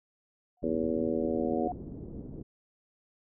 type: tone with exponential growth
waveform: sine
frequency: 722 Hz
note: F#5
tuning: 43 cents flat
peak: -31 dBFS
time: 0.57-1.72 s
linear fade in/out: 2 ms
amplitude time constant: 250 ms
type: low-pass noise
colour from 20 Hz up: white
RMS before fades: -42 dBFS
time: 0.62-2.43 s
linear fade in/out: 10 ms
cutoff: 360 Hz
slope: 24 dB/octave
type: harmonic tone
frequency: 80.6 Hz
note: E2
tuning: 38 cents flat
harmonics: 3 / 4 / 5 / 6 / 7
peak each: -32 / -33 / -34 / -35 / -35 dBFS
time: 0.63-1.68 s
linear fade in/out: 5 ms
effects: none